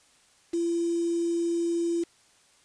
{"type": "tone with quantisation", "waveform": "sine", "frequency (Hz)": 339.1, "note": "E4", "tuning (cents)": 49, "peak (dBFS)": -24, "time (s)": [0.53, 2.04], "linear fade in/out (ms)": 10, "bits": 7, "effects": ["white hiss -61 dBFS RMS until 2.64 s", "resampled to 22050 Hz"]}